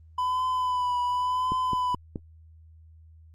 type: tone with vibrato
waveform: triangle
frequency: 1000 Hz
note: B5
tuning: 21 cents sharp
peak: -22 dBFS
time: 0.18-1.95 s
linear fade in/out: 5 ms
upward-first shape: triangle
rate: 0.91 Hz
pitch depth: 35 cents each way
type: click train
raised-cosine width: 3 ms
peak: -19 dBFS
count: 4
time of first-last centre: 1.52-2.158 s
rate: 4.7 Hz
effects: added 80 Hz sine -49 dBFS peak until 3.34 s + Opus 32 kbps